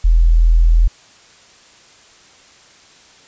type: tone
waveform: sine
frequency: 41.3 Hz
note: E1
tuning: 4 cents sharp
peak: -7 dBFS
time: 0.04-0.88 s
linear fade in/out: 10 ms
effects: white hiss -46 dBFS RMS until 3.27 s + resampled to 16000 Hz